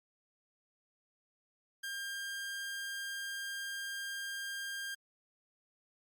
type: tone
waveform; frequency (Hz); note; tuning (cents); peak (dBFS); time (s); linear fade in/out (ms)
sawtooth; 1602; G6; +37; -35; 1.83-4.95; 10
effects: Opus 48 kbps